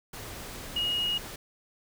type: tone in noise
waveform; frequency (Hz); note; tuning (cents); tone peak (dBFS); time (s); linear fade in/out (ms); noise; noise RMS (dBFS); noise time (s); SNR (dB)
sine; 2878; F#7; -49; -26; 0.76-1.18; 5; pink; -41; 0.13-1.36; +12
effects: none